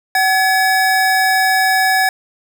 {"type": "tone pair together", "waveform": "square", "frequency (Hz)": [757.3, 1700], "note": ["F#5", "G#6"], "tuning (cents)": [40, 40], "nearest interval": "octave + major second", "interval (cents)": 1400, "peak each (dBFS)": -15, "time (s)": [0.15, 2.09], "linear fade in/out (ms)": 2, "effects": []}